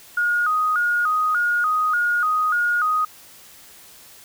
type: tone with vibrato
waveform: sine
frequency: 1338 Hz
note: E6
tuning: 25 cents sharp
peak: -17 dBFS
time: 0.17-3.05 s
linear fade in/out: 5 ms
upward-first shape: square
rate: 1.7 Hz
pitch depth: 120 cents each way
effects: white hiss -46 dBFS RMS until 4.24 s